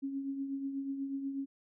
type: tone with tremolo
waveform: sine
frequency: 274.1 Hz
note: C#4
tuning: 19 cents flat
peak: -32 dBFS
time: 0.02-1.46 s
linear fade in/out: 20 ms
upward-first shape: triangle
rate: 8.2 Hz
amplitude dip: 55%
effects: none